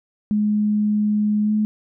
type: tone with pitch glide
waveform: sine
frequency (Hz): 210.1 to 213.2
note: G#3 to G#3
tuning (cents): +20 to +46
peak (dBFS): -16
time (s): 0.31-1.65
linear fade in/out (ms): 0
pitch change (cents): +26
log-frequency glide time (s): 1.43-1.52
effects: none